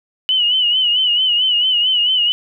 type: tone with vibrato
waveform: sine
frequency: 2960 Hz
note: F#7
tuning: in tune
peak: -12 dBFS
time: 0.29-2.32 s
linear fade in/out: 0 ms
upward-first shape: sine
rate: 4.5 Hz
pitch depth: 71 cents each way
effects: none